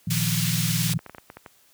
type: chord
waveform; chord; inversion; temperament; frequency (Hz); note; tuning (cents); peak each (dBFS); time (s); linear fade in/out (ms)
sine; Bb suspended fourth; none; equal; 116.54 / 155.56 / 174.61; Bb2 / Eb3 / F3; 0 / 0 / 0; -27; 0.07-0.98; 5
type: high-pass noise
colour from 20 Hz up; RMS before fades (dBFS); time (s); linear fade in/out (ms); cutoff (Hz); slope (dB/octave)
pink; -28; 0.1-0.94; 10; 2800; 12
type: clicks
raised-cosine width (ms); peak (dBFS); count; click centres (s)
0.5; -24; 10; 0.895 / 0.936 / 0.991 / 1.063 / 1.096 / 1.148 / 1.183 / 1.301 / 1.37 / 1.462
effects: white hiss -59 dBFS RMS until 1.73 s + high-pass 60 Hz 12 dB/octave